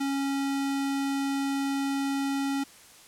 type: tone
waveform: square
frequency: 275.8 Hz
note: C#4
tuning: 9 cents flat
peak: -27 dBFS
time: 0-2.64 s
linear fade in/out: 10 ms
effects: white hiss -52 dBFS RMS until 3.07 s + low-pass 11000 Hz 12 dB/octave